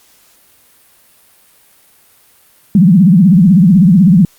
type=tone with vibrato; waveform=sine; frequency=183.4 Hz; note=F#3; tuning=15 cents flat; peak=-3 dBFS; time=2.75-4.25 s; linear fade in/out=2 ms; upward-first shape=triangle; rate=16 Hz; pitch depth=290 cents each way; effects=white hiss -48 dBFS RMS until 4.38 s + Opus 48 kbps